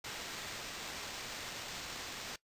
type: noise with sample-and-hold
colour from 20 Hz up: blue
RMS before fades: -44 dBFS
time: 0.04-2.36 s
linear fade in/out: 5 ms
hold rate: 11025 Hz
effects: noise-tail reverb RT60 0.1 s tail -19 dB re dry + resampled to 32000 Hz